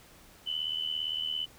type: tone with amplitude modulation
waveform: sine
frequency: 3003 Hz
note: F#7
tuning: 25 cents sharp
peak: -27 dBFS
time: 0.46-1.46 s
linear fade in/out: 20 ms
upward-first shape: sine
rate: 77.6 Hz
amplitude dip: 75%
effects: pink hiss -56 dBFS RMS until 1.58 s